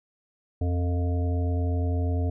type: harmonic tone with a mistuned harmonic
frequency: 88.5 Hz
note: F2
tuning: 23 cents sharp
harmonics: 1 / 3 / 5 / 7 / 8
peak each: -23 / -33 / -37 / -40 / -41 dBFS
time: 0.61-2.3 s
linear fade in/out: 5 ms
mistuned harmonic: 1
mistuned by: -78 cents
effects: none